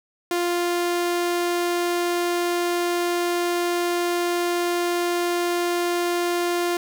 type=tone; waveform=sawtooth; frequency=349.2 Hz; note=F4; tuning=in tune; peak=-17 dBFS; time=0.31-6.77 s; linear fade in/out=2 ms; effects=none